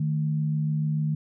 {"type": "tone pair together", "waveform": "sine", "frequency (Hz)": [153.06, 220], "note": ["D#3", "A3"], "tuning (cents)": [-28, 0], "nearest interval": "tritone", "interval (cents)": 628, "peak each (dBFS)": [-23, -33], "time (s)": [0, 1.15], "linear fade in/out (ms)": 5, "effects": []}